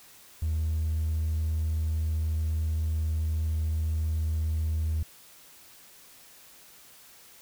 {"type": "tone", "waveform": "triangle", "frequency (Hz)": 79, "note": "D#2", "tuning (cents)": 27, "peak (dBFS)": -22, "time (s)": [0.42, 5.03], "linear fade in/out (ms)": 5, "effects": ["tanh soft clip ceiling -21 dBFS", "white hiss -53 dBFS RMS until 7.41 s"]}